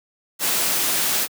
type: noise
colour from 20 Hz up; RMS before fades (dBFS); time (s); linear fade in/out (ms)
white; -21; 0.39-1.28; 50
effects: high-pass 150 Hz 12 dB/octave